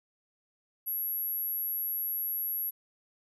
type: tone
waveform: sine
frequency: 11610 Hz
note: F#9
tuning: 34 cents flat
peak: -30 dBFS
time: 0.86-2.71 s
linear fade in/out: 20 ms
effects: none